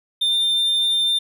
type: tone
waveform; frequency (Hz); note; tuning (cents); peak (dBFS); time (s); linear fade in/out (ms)
triangle; 3598; A7; +38; -15; 0.21-1.19; 10
effects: none